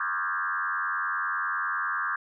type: tone with frequency modulation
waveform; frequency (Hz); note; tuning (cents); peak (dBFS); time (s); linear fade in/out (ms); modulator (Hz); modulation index
sine; 1385; F6; -15; -26; 0-2.16; 5; 90; 3.4
effects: none